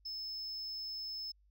sine tone, 5230 Hz, E8, 15 cents flat, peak -37 dBFS, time 0.05-1.32 s, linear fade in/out 10 ms, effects tanh soft clip ceiling -38 dBFS + added 50 Hz sine -65 dBFS peak until 1.5 s

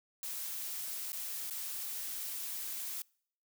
blue noise with dropouts, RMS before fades -40 dBFS, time 0.23-3.02 s, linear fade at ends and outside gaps 1 ms, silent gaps 1.12-1.13 / 1.499-1.508 s, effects noise-tail reverb RT60 0.6 s tail -26 dB re dry

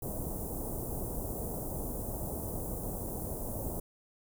pink band-stop noise, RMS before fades -37 dBFS, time 0.02-3.8 s, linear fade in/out 5 ms, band 750 to 9700 Hz, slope 24 dB/octave, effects none

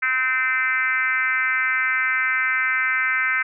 sine tone with frequency modulation, 1810 Hz, A6, 48 cents sharp, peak -18 dBFS, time 0.02-3.43 s, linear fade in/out 10 ms, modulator 260 Hz, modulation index 1.8, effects none

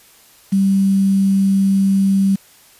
sine tone with quantisation, 194.7 Hz, G3, 12 cents flat, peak -11 dBFS, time 0.52-2.36 s, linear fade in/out 10 ms, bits 6, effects white hiss -48 dBFS RMS until 2.79 s + resampled to 32000 Hz

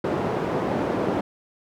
white band-pass noise, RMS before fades -25 dBFS, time 0.04-1.21 s, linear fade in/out 5 ms, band 130 to 560 Hz, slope 12 dB/octave, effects none

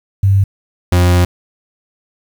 sine / 40% pulse tone pair in turn, 98 / 88.71 Hz, G2 / F2, 0 / +28 cents, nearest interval major second, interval 172 cents, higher first, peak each -7 dBFS, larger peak neither, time 0.23-0.44 / 0.92-1.25 s, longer second, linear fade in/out 5 ms, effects 7-bit

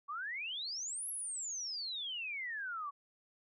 sine exponential two-way sweep, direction up then down, 1108.7 to 11390 to 1108.7 Hz, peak -38 dBFS, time 0.08-2.91 s, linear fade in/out 20 ms, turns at 1.09 s, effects none

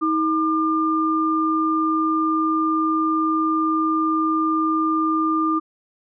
sine tone pair together, 317.8 / 1200 Hz, D#4 / D6, +37 / +37 cents, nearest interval octave + major seventh, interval 2300 cents, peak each -20 dBFS, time 0.01-5.6 s, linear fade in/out 20 ms, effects none

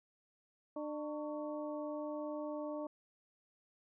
harmonic tone with a mistuned harmonic, 299.8 Hz, D4, 36 cents sharp, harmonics 1 / 2 / 3 / 4, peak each -42 / -41 / -50 / -51 dBFS, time 0.76-2.87 s, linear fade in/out 5 ms, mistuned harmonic 4, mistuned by -120 cents, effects none

